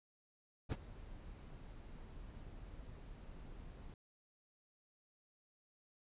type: noise with ADSR envelope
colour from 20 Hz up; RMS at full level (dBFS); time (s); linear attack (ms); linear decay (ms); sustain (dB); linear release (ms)
brown; -34; 0.69-3.94; 31; 36; -18; 3
effects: resampled to 8000 Hz